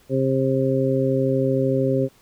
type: harmonic tone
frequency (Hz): 133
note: C3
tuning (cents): +29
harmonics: 1 / 2 / 3 / 4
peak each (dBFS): -23 / -23 / -23 / -23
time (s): 0.09-2.09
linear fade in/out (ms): 50
effects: pink hiss -56 dBFS RMS until 2.21 s